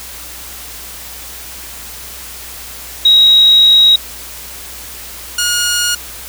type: tone pair in turn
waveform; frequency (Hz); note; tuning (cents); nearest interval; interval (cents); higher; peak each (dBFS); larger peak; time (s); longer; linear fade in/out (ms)
sine / 10% pulse; 3813 / 1434.9; A#7 / F6; +38 / +46; octave + perfect fourth; 1692; first; -4; neither; 3.05-3.96 / 5.38-5.95; first; 5
effects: added 60 Hz sine -38 dBFS peak until 6.28 s + white hiss -30 dBFS RMS until 6.28 s